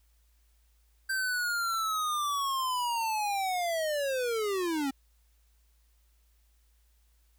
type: linear sweep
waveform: square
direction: down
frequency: 1568 to 262.8 Hz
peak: -29 dBFS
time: 1.09-4.91 s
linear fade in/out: 10 ms
effects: added 56 Hz sine -63 dBFS peak until 7.38 s + white hiss -73 dBFS RMS until 7.38 s